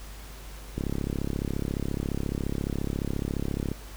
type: click train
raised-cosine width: 3 ms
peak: -16 dBFS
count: 102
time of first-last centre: 0.78-3.716 s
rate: 34.4 Hz
effects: added 50 Hz sine -41 dBFS peak until 3.96 s + pink hiss -47 dBFS RMS until 3.96 s